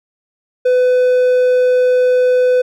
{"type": "tone", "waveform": "triangle", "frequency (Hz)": 502, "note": "B4", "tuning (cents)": 28, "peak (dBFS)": -7, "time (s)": [0.65, 2.62], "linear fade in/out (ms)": 10, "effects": []}